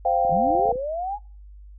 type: chord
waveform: sine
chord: C suspended fourth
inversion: none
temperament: equal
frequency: 523.3 / 698.5 / 784 Hz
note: C5 / F5 / G5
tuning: 0 / 0 / 0 cents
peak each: -25 / -21 / -22 dBFS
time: 0.05-0.72 s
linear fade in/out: 5 ms
type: clicks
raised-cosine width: 3 ms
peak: -26 dBFS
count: 12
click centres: 0.25 / 0.295 / 0.326 / 0.37 / 0.47 / 0.504 / 0.551 / 0.595 / 0.656 / 0.69 / 0.726 / 0.757 s
type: linear sweep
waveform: sine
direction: up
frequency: 130.81 to 851 Hz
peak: -25 dBFS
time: 0.29-1.19 s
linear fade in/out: 50 ms
effects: noise-tail reverb RT60 0.4 s tail -26 dB re dry + added 50 Hz sine -41 dBFS peak until 1.78 s